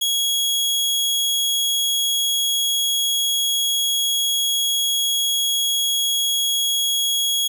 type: tone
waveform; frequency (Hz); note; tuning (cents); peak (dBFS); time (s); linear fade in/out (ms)
sawtooth; 3322; G#7; 0; -15; 0.01-7.48; 10
effects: none